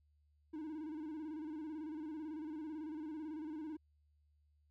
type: tone with vibrato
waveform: triangle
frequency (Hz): 309.7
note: D#4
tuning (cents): -8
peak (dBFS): -40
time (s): 0.53-3.77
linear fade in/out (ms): 10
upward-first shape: square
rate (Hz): 18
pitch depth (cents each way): 63
effects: added 74 Hz sine -70 dBFS peak until 4.7 s